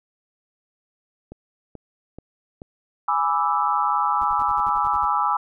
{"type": "click train", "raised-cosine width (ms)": 2, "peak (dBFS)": -24, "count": 4, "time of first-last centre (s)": [1.32, 2.619], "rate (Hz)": 2.31}
{"type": "chord", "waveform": "sine", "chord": "E dominant seventh", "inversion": "first", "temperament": "equal", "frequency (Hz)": [830.6, 987.8, 1174.7, 1318.5], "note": ["G#5", "B5", "D6", "E6"], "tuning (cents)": [0, 0, 0, 0], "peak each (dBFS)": -24, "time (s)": [3.08, 5.37], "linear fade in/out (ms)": 5}
{"type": "noise bursts", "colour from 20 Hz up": "brown", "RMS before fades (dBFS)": -39, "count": 10, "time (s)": [4.21, 5.057], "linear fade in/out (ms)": 5, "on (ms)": 37, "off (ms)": 53}
{"effects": []}